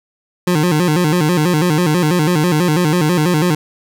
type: tone with vibrato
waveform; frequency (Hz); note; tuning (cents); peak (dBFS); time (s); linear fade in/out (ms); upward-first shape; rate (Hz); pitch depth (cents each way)
25% pulse; 164.81; E3; 0; -8; 0.47-3.55; 5; square; 6.1; 140
effects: none